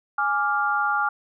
sine chord, D diminished, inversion second, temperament equal, 830.6 / 1174.7 / 1396.9 Hz, Ab5 / D6 / F6, 0 / 0 / 0 cents, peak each -25 / -26 / -23 dBFS, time 0.18-1.09 s, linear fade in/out 5 ms, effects none

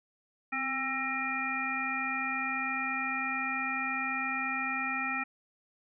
harmonic tone with a mistuned harmonic, 267.1 Hz, C4, 36 cents sharp, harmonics 1 / 3 / 5 / 7 / 9, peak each -40 / -39 / -36 / -36 / -34 dBFS, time 0.52-5.24 s, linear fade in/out 10 ms, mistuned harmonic 1, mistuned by -47 cents, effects none

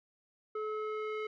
square tone with low-pass filter sweep, 430.1 Hz, A4, 39 cents flat, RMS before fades -37 dBFS, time 0.55-1.27 s, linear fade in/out 5 ms, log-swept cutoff 1200 to 2300 Hz, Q 1.9, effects none

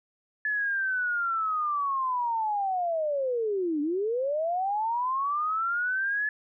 sine linear two-way sweep, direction down then up, 1725 to 285.2 to 1725 Hz, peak -25 dBFS, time 0.45-6.29 s, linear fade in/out 2 ms, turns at 3.81 s, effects none

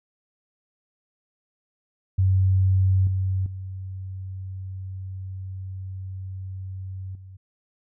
sine tone with level steps, 94.6 Hz, F#2, 39 cents sharp, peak -16 / -21 / -31 / -40 dBFS, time 2.18-7.37 s, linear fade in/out 10 ms, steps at 3.07 / 3.46 / 7.15 s, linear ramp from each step 2 ms, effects none

